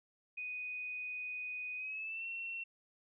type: tone with pitch glide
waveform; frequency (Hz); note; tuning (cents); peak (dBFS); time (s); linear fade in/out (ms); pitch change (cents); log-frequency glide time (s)
sine; 2489 to 2714; D#7 to E7; 0 to +50; -39; 0.37-2.64; 10; +150; 1.76-2.26
effects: none